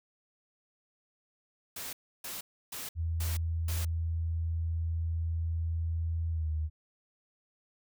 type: noise bursts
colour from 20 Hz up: white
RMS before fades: -40 dBFS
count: 5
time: 1.76-3.85 s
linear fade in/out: 5 ms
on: 170 ms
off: 310 ms
type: tone with pitch glide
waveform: sine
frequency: 82.41 to 77.78 Hz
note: E2 to D#2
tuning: 0 to 0 cents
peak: -29 dBFS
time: 2.95-6.7 s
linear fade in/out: 50 ms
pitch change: -100 cents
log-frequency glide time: 6.31-6.49 s
effects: none